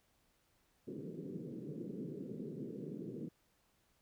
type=band-pass noise; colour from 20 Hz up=pink; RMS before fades=-45 dBFS; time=0.87-3.29 s; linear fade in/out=10 ms; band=140 to 450 Hz; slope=48 dB/octave; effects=pink hiss -75 dBFS RMS until 4.01 s